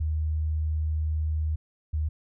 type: tone pair in turn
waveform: sine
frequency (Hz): 77.7 / 76.85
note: D#2 / D#2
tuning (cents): -2 / -21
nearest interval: unison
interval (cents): 19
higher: first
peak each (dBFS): -24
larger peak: neither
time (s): 0-1.56 / 1.93-2.09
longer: first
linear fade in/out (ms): 10
effects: none